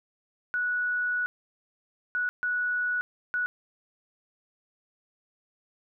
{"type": "tone bursts at uneven times", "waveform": "sine", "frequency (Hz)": 1470, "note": "F#6", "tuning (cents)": -12, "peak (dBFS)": -25, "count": 4, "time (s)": [[0.54, 1.26], [2.15, 2.29], [2.43, 3.01], [3.34, 3.46]], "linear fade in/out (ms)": 0, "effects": []}